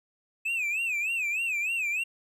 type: tone with vibrato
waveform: triangle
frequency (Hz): 2542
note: D#7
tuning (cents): +36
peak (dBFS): -25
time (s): 0.45-2.04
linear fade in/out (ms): 10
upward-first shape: sine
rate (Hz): 3.3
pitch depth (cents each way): 150
effects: none